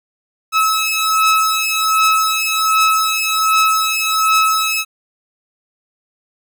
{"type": "beating tone pair", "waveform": "sawtooth", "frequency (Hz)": [1294, 1295.3], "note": ["E6", "E6"], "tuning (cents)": [-32, -31], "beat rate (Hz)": 1.3, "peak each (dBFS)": -12, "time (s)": [0.52, 4.85], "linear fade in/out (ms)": 50, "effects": []}